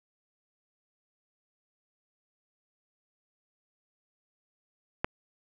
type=click; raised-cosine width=0.5 ms; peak=-11 dBFS; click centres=5.045 s; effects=none